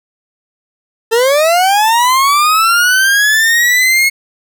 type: linear sweep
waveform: 40% pulse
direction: up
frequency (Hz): 439.9 to 2182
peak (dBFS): -7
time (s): 1.11-4.1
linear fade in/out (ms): 20
effects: none